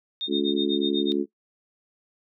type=tone with tremolo; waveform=sine; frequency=3671 Hz; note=A#7; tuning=27 cents flat; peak=-25 dBFS; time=0.21-1.12 s; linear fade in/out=0 ms; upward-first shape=sine; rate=8.1 Hz; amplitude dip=100%
type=harmonic tone; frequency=71.1 Hz; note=C#2; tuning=45 cents sharp; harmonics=3 / 4 / 5 / 6; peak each=-29 / -25 / -25 / -31 dBFS; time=0.27-1.26 s; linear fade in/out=50 ms
effects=noise-tail reverb RT60 0.1 s tail -19 dB re dry